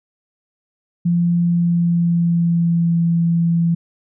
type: tone with pitch glide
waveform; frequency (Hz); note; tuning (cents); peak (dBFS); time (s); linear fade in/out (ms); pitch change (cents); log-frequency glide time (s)
sine; 172.4 to 168.46; F3 to E3; -22 to +38; -13; 1.05-3.75; 10; -40; 1.44-2.96
effects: none